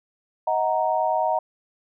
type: chord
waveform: sine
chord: D# minor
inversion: none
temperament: equal with one note detuned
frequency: 630.9 / 740 / 932.3 Hz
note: D#5 / F#5 / A#5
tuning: +24 / 0 / 0 cents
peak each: -24 dBFS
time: 0.47-1.39 s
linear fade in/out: 5 ms
effects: none